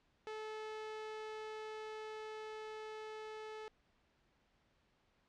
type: tone with level ramp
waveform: sawtooth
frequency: 433.4 Hz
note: A4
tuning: 26 cents flat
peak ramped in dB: -39 to -42 dBFS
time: 0.27-3.68 s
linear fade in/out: 0 ms
effects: pink hiss -75 dBFS RMS until 5.28 s + low-pass 4000 Hz 12 dB/octave